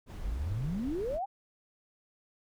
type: noise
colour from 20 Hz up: brown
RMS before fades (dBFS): -41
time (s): 0.06-1.2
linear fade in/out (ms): 50
type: exponential sweep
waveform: sine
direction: up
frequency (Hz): 42.97 to 830.6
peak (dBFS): -31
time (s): 0.23-1.26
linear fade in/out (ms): 20
effects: none